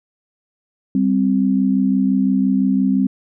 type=tone pair together; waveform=sine; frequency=195.75 / 261.6 Hz; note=G3 / C4; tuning=-2 / 0 cents; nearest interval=perfect fourth; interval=502 cents; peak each=-16 dBFS; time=0.95-3.07 s; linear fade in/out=2 ms; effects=none